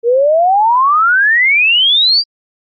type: exponential sweep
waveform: sine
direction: up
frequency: 455.7 to 4827 Hz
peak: -7 dBFS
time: 0.03-2.24 s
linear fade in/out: 50 ms
effects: Opus 48 kbps